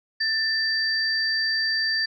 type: tone pair together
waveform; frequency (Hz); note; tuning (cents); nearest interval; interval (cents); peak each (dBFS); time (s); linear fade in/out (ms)
sine; 1779 / 4662; A6 / D8; +19 / -14; octave + perfect fourth; 1667; -24; 0.2-2.06; 10
effects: none